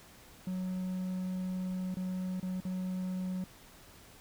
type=tone with dropouts; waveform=triangle; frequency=184.7 Hz; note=F#3; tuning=3 cents flat; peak=-31 dBFS; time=0.47-3.44 s; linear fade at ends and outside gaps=2 ms; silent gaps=1.943-1.969 / 2.399-2.428 / 2.603-2.651 s; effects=pink hiss -56 dBFS RMS until 4.2 s